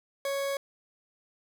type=tone; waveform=40% pulse; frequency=554.4 Hz; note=C#5; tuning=in tune; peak=-28 dBFS; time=0.25-0.57 s; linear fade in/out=2 ms; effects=none